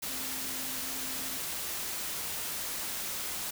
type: tone in noise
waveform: sine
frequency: 261.6 Hz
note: C4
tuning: in tune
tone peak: -47 dBFS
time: 0.08-1.38 s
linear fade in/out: 10 ms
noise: white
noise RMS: -36 dBFS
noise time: 0.02-3.51 s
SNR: -14 dB
effects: none